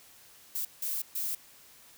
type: noise bursts at uneven times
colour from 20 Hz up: violet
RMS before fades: -33 dBFS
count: 3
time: 0.55-0.65 / 0.82-1.02 / 1.15-1.35 s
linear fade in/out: 5 ms
effects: white hiss -56 dBFS RMS until 1.97 s